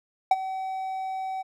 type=tone with ADSR envelope; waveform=triangle; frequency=761 Hz; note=F#5; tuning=48 cents sharp; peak=-11 dBFS; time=0.31-1.43 s; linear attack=4 ms; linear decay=33 ms; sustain=-16 dB; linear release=21 ms; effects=none